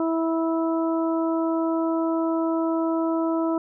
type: harmonic tone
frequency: 327.2 Hz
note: E4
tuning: 13 cents flat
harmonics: 1 / 2 / 3 / 4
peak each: -22 / -28 / -32 / -34 dBFS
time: 0-3.58 s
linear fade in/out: 2 ms
effects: none